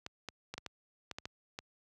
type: clicks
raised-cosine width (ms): 0.2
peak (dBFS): -23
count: 9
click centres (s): 0.064 / 0.287 / 0.54 / 0.58 / 0.663 / 1.113 / 1.185 / 1.255 / 1.589
effects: high-pass 60 Hz 12 dB/octave